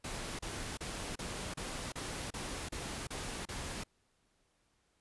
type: noise bursts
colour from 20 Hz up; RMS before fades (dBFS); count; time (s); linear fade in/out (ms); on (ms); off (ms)
pink; -41; 10; 0.04-3.837; 5; 350; 33
effects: pink hiss -75 dBFS RMS until 5 s + resampled to 24000 Hz